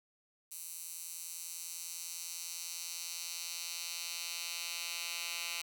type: tone with high-pass filter sweep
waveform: 10% pulse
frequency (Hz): 170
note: F3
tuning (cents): -46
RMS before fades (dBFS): -42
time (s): 0.51-5.62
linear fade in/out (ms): 10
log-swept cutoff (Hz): 9000 to 2800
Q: 1.1
effects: none